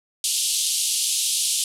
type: band-pass noise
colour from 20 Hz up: white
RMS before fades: -23 dBFS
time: 0.24-1.64 s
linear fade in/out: 2 ms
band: 2900 to 11000 Hz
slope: 48 dB/octave
effects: none